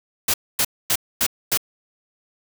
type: noise bursts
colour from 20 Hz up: white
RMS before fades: -19 dBFS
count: 5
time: 0.28-1.575 s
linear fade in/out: 5 ms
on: 59 ms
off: 250 ms
effects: none